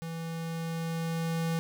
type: tone with level ramp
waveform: square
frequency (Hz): 164.81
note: E3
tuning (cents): 0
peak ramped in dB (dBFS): -36 to -28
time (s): 0.02-1.59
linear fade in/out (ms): 0
effects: none